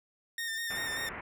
sawtooth tone with vibrato, 1823 Hz, A#6, 39 cents flat, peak -30 dBFS, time 0.38-1.09 s, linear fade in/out 2 ms, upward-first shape square, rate 5.1 Hz, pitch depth 24 cents each way
white low-pass noise, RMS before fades -42 dBFS, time 0.7-1.21 s, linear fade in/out 5 ms, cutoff 2300 Hz, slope 48 dB/octave
effects none

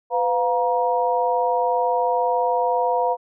sine tone cluster, 502 / 705 / 947 Hz, B4 / F5 / A#5, +28 / +16 / +27 cents, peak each -22 dBFS, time 0.1-3.17 s, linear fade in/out 50 ms, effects none

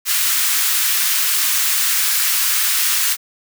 white high-pass noise, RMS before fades -17 dBFS, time 0.05-3.17 s, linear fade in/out 50 ms, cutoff 1200 Hz, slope 24 dB/octave, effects none

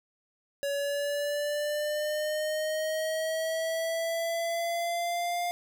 square linear sweep, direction up, 562 to 704 Hz, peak -29 dBFS, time 0.63-5.51 s, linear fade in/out 0 ms, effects none

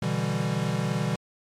square chord, E minor seventh, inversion second, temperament equal, 123.47 / 146.83 / 164.81 / 196 Hz, B2 / D3 / E3 / G3, 0 / 0 / 0 / 0 cents, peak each -31 dBFS, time 0.02-1.16 s, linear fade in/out 5 ms, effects low-pass 9000 Hz 12 dB/octave + MP3 96 kbps

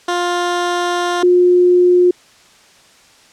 15% pulse / sine tone pair in turn, 351.9 / 357.4 Hz, F4 / F4, +13 / +40 cents, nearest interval unison, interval 27 cents, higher second, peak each -9 / -7 dBFS, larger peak second, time 0.08-1.23 / 1.23-2.11 s, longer first, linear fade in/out 5 ms, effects white hiss -47 dBFS RMS until 3.32 s + low-pass 7000 Hz 12 dB/octave

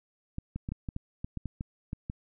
clicks, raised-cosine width 5 ms, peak -22 dBFS, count 12, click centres 0.384 / 0.56 / 0.689 / 0.72 / 0.888 / 0.964 / 1.245 / 1.373 / 1.457 / 1.609 / 1.931 / 2.099 s, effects none

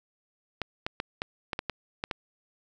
clicks, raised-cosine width 0.3 ms, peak -14 dBFS, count 9, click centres 0.617 / 0.865 / 1.001 / 1.219 / 1.532 / 1.591 / 1.697 / 2.039 / 2.112 s, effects none

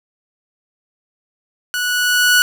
sawtooth tone with level ramp, 1472 Hz, F#6, 9 cents flat, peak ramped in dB -15 to -5 dBFS, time 1.74-2.42 s, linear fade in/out 0 ms, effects none

